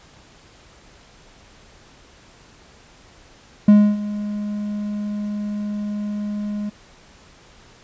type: tone with ADSR envelope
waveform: triangle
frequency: 207.7 Hz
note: G#3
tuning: in tune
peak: -4 dBFS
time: 3.68-6.7 s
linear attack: 5 ms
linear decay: 280 ms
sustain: -17 dB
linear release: 13 ms
effects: pink hiss -49 dBFS RMS until 7.83 s + resampled to 16000 Hz